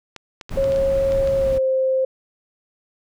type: clicks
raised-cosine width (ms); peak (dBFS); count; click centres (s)
0.2; -18; 8; 0.163 / 0.412 / 0.494 / 0.642 / 0.721 / 0.761 / 1.121 / 1.274
type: noise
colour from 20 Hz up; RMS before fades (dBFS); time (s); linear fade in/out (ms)
brown; -28; 0.5-1.59; 20
type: tone with pitch glide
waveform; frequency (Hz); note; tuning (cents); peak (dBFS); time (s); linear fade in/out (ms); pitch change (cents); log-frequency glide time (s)
sine; 544 to 524.9; C#5 to C5; -33 to +5; -16; 0.57-2.05; 5; -62; 1.36-1.64
effects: none